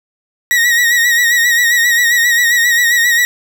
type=tone with vibrato; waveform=40% pulse; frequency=1900 Hz; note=A#6; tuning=33 cents sharp; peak=-8 dBFS; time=0.51-3.25 s; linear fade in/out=0 ms; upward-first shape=sine; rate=7.5 Hz; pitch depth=53 cents each way; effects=none